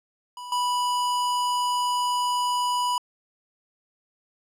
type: tone with level steps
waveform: square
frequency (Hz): 984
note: B5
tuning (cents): -7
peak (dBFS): -36 / -23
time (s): 0.37-2.98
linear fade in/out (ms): 2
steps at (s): 0.52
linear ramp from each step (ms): 2
effects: low-pass 11000 Hz 12 dB/octave